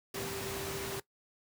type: tone in noise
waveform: sine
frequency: 392 Hz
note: G4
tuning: in tune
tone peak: -41 dBFS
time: 0.14-1 s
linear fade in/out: 5 ms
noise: pink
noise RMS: -39 dBFS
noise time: 0.14-1 s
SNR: -5 dB
effects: noise-tail reverb RT60 0.1 s tail -18 dB re dry + high-pass 80 Hz 12 dB/octave